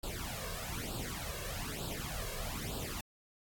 pink noise with flanger, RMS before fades -40 dBFS, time 0.03-3.01 s, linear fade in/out 5 ms, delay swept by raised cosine 0.24 to 1.84 ms, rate 1.1 Hz, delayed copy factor +0.8, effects AAC 64 kbps

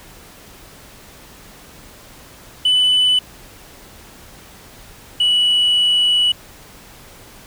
sine tone pair in turn, 2996 / 2945 Hz, F#7 / F#7, +21 / -9 cents, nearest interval unison, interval 30 cents, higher first, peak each -9 / -10 dBFS, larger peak first, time 2.65-3.19 / 5.2-6.32 s, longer second, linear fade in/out 5 ms, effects tanh soft clip ceiling -10 dBFS + pink hiss -42 dBFS RMS until 7.46 s

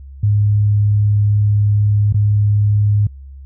sine tone with dropouts, 103.83 Hz, G#2, in tune, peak -10 dBFS, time 0.23-3.07 s, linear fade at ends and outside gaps 5 ms, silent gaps 2.126-2.143 s, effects added 68 Hz sine -32 dBFS peak until 3.45 s

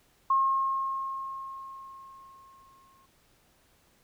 sine tone with exponential decay, 1076 Hz, C6, 48 cents sharp, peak -20 dBFS, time 0.3-3.06 s, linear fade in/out 5 ms, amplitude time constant 600 ms, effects pink hiss -65 dBFS RMS until 4.03 s

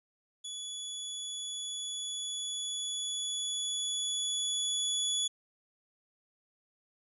25% pulse tone with level ramp, 3413 Hz, G#7, 47 cents sharp, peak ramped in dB -35 to -25 dBFS, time 0.44-5.28 s, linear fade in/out 10 ms, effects resampled to 32000 Hz

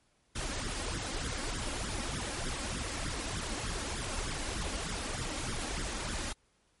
pink noise with flanger, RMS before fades -36 dBFS, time 0.35-6.33 s, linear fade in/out 10 ms, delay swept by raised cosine 0.56 to 3.76 ms, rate 3.3 Hz, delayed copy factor +0.75, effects pink hiss -71 dBFS RMS until 6.8 s + MP3 48 kbps

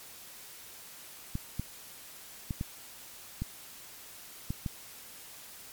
clicks, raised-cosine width 5 ms, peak -20 dBFS, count 7, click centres 1.354 / 1.596 / 2.508 / 2.611 / 3.42 / 4.505 / 4.662 s, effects white hiss -49 dBFS RMS until 5.72 s + MP3 96 kbps

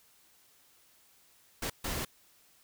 pink noise bursts at uneven times, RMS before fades -35 dBFS, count 2, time 1.62-1.7 / 1.84-2.05 s, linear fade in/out 5 ms, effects white hiss -64 dBFS RMS until 2.63 s

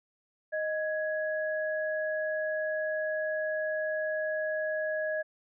sine tone pair together, 622.8 / 1669 Hz, D#5 / G#6, +2 / +8 cents, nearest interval octave + perfect fourth, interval 1706 cents, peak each -30 / -34 dBFS, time 0.52-5.23 s, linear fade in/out 20 ms, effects none

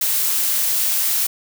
blue noise, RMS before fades -19 dBFS, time 0.01-1.27 s, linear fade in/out 5 ms, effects none

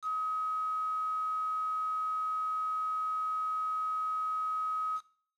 sine tone with quantisation, 1268 Hz, D#6, 32 cents sharp, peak -30 dBFS, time 0.02-5.01 s, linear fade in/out 50 ms, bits 8, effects noise-tail reverb RT60 0.5 s tail -17 dB re dry + low-pass 6000 Hz 12 dB/octave

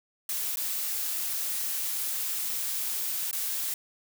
blue noise with dropouts, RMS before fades -31 dBFS, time 0.29-3.74 s, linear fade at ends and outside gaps 2 ms, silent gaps 0.558-0.57 / 3.312-3.329 s, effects none

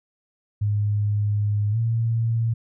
sine tone with pitch glide, 103.83 to 114.54 Hz, G#2 to A#2, 0 to -30 cents, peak -19 dBFS, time 0.61-2.54 s, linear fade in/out 10 ms, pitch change +170 cents, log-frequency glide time 1.71-1.77 s, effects none

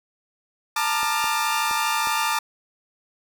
sawtooth chord, Bb major seventh, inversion third, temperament equal with one note detuned, 880 / 932.3 / 1195.2 / 1396.9 Hz, A5 / Bb5 / D6 / F6, 0 / 0 / +30 / 0 cents, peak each -22 / -25 / -21 / -27 dBFS, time 0.76-2.39 s, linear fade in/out 5 ms
clicks, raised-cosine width 1 ms, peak -23 dBFS, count 4, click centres 1.031 / 1.242 / 1.711 / 2.072 s
effects none

